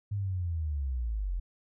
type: linear sweep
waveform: sine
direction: down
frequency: 103.83 to 41.2 Hz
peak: -29 dBFS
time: 0.11-1.4 s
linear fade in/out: 10 ms
effects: none